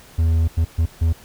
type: tone bursts at uneven times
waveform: triangle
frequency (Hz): 81.7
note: E2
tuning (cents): -15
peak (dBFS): -12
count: 4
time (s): 0.18-0.48 / 0.57-0.65 / 0.78-0.86 / 1.01-1.13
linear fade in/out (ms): 10
effects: pink hiss -46 dBFS RMS until 1.24 s